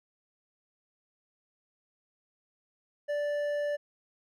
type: tone with hard clipping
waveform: triangle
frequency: 585 Hz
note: D5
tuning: 7 cents flat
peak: -30 dBFS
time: 3.08-3.77 s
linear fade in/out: 20 ms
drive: 10 dB
effects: none